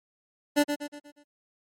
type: tone with echo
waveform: 25% pulse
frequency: 292.1 Hz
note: D4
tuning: 9 cents flat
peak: -15 dBFS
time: 0.56-0.64 s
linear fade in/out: 20 ms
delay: 120 ms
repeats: 5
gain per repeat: -7 dB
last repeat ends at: 1.24 s
effects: MP3 64 kbps